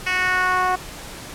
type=tone with band-pass filter sweep; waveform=10% pulse; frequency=367.6 Hz; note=F#4; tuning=11 cents flat; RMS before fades=-20 dBFS; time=0.06-0.76 s; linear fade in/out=10 ms; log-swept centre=2600 to 810 Hz; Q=1.9; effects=pink hiss -36 dBFS RMS until 1.34 s + low-pass 12000 Hz 12 dB/octave